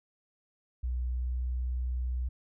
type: tone with pitch glide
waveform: sine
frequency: 61.74 to 62.21 Hz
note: B1 to B1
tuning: 0 to +13 cents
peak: -29 dBFS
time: 0.83-2.29 s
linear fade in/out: 10 ms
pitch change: +13 cents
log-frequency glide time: 1.1-1.37 s
effects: none